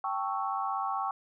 sine chord, A dominant seventh, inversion third, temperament equal, 784 / 880 / 1108.7 / 1318.5 Hz, G5 / A5 / C#6 / E6, 0 / 0 / 0 / 0 cents, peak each -33 / -38 / -33 / -38 dBFS, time 0.04-1.11 s, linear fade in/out 2 ms, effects none

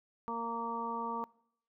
harmonic tone, 231.5 Hz, A#3, 12 cents flat, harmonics 1 / 2 / 3 / 4 / 5, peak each -42 / -43 / -49 / -38 / -40 dBFS, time 0.28-1.24 s, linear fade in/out 0 ms, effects noise-tail reverb RT60 0.7 s tail -23 dB re dry

